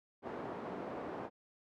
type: band-pass noise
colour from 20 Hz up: pink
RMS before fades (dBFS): -43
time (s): 0.22-1.3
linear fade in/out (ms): 50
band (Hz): 260 to 910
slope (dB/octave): 12
effects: none